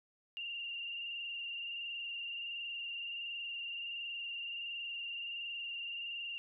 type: tone with frequency modulation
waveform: sine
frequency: 2794 Hz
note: F7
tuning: in tune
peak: -39 dBFS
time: 0.37-6.38 s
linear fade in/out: 0 ms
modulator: 21.4 Hz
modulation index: 2.7
effects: none